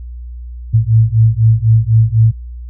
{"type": "beating tone pair", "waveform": "sine", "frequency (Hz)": [110, 114], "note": ["A2", "A#2"], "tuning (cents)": [0, -38], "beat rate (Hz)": 4, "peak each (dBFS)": -10, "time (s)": [0.73, 2.32], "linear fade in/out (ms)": 20, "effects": ["added 60 Hz sine -25 dBFS peak until 2.69 s"]}